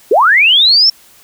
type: linear sweep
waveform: sine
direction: up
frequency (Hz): 353.7 to 5500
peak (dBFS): -5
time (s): 0.11-0.9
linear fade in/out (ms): 5
effects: white hiss -44 dBFS RMS until 1.23 s